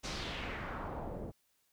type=noise with low-pass filter sweep; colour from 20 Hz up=pink; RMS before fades=-41 dBFS; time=0.03-1.32 s; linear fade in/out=20 ms; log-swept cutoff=6000 to 420 Hz; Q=1.9; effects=white hiss -75 dBFS RMS until 1.72 s